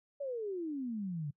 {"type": "exponential sweep", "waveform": "sine", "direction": "down", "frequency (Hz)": [580, 139.3], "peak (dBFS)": -35, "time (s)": [0.2, 1.31], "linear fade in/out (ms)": 10, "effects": ["noise-tail reverb RT60 0.1 s tail -25 dB re dry"]}